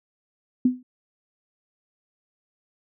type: tone with exponential decay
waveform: sine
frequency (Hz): 251.5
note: B3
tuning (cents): +32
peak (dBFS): -12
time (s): 0.65-0.83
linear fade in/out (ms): 5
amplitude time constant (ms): 38
effects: none

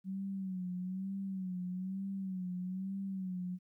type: tone with vibrato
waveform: sine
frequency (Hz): 187.8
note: F#3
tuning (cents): +26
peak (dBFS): -36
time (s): 0.04-3.59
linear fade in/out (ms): 50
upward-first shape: sine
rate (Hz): 1.1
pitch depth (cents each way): 71
effects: 13-bit

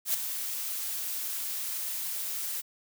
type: noise with ADSR envelope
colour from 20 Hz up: blue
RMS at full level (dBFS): -25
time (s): 0.05-2.62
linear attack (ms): 93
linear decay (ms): 3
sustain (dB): -9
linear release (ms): 22
effects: none

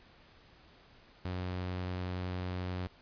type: tone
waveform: sawtooth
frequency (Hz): 91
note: F#2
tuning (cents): -28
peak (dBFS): -31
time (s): 1.25-2.87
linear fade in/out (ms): 0
effects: pink hiss -60 dBFS RMS until 3.01 s + resampled to 11025 Hz

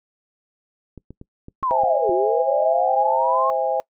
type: clicks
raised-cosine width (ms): 3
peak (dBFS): -25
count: 7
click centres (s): 0.977 / 1.106 / 1.214 / 1.484 / 1.627 / 1.836 / 2.094
type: linear two-way sweep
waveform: sine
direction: down then up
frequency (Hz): 1085 to 347.5 to 1085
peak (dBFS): -19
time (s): 1.63-3.5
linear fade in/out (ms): 0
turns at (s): 2.12
type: chord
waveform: sine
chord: C augmented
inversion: none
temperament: just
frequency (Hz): 523.3 / 654.1 / 817.6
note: C5 / E5 / G#5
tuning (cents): 0 / -14 / -27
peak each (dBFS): -23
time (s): 1.71-3.8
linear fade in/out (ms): 0
effects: noise-tail reverb RT60 0.1 s tail -23 dB re dry

